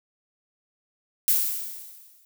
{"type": "noise with exponential decay", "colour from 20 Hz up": "violet", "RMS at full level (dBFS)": -19, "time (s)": [1.28, 2.25], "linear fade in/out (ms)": 0, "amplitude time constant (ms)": 210, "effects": []}